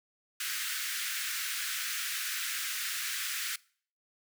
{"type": "high-pass noise", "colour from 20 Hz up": "pink", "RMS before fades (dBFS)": -35, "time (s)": [0.4, 3.56], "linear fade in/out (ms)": 5, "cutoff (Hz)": 1400, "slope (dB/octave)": 48, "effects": ["noise-tail reverb RT60 0.5 s tail -23 dB re dry"]}